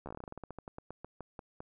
slowing click train, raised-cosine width 1 ms, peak -29 dBFS, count 22, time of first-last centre 0.06-1.605 s, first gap 13 ms, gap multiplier 1.15, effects none

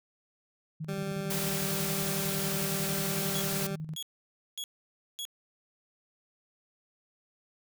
sine tone with tremolo, 156.8 Hz, D#3, 14 cents sharp, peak -33 dBFS, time 0.8-3.96 s, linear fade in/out 10 ms, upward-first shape square, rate 11 Hz, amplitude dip 60%
20% pulse tone, 196 Hz, G3, in tune, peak -29 dBFS, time 0.88-3.76 s, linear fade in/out 10 ms
white noise, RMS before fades -34 dBFS, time 1.3-3.67 s, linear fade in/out 5 ms
sawtooth tone bursts, 3342 Hz, G#7, 10 cents sharp, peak -32 dBFS, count 4, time 3.35-5.252 s, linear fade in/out 0 ms, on 63 ms, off 550 ms
effects none

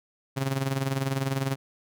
sawtooth tone with tremolo, 135.3 Hz, C#3, 42 cents flat, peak -19 dBFS, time 0.36-1.56 s, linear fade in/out 20 ms, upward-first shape sine, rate 20 Hz, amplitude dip 70%, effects none

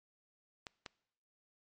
clicks, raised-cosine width 0.2 ms, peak -26 dBFS, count 2, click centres 0.668 / 0.862 s, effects noise-tail reverb RT60 0.8 s tail -23 dB re dry + MP3 48 kbps

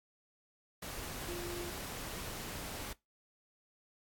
sine tone in noise, 349.2 Hz, F4, in tune, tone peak -41 dBFS, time 1.28-1.7 s, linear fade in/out 5 ms, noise pink, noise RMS -43 dBFS, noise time 0.82-2.93 s, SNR -1 dB, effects noise-tail reverb RT60 0.2 s tail -22 dB re dry + AAC 64 kbps

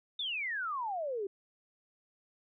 sine exponential sweep, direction down, 3660 to 377.6 Hz, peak -33 dBFS, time 0.19-1.27 s, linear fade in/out 5 ms, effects none

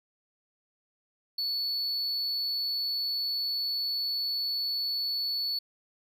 triangle tone, 4435 Hz, C#8, in tune, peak -27 dBFS, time 1.38-5.59 s, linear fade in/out 5 ms, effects none

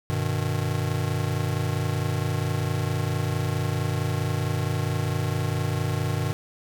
square chord, G augmented, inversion none, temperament just, 98 / 122.5 / 153.12 Hz, G2 / B2 / D#3, 0 / -14 / -27 cents, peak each -29 dBFS, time 0.1-6.33 s, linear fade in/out 0 ms, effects none

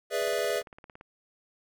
square chord, E dominant seventh, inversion first, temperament equal, 415.3 / 493.9 / 587.3 / 659.3 Hz, G#4 / B4 / D5 / E5, 0 / 0 / 0 / 0 cents, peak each -33 dBFS, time 0.1-0.63 s, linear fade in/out 50 ms
click train, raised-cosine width 0.5 ms, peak -32 dBFS, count 15, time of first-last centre 0.22-1.011 s, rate 17.7 Hz
effects none

